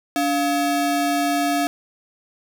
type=ring-modulated tone; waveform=square; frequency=493.9 Hz; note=B4; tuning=in tune; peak=-16 dBFS; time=0.16-1.67 s; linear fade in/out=0 ms; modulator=206 Hz; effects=none